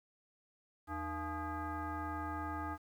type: tone with frequency modulation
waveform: sine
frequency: 466.2 Hz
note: A#4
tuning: in tune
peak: -37 dBFS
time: 0.87-2.78 s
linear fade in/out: 50 ms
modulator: 385 Hz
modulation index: 2.6
effects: 11-bit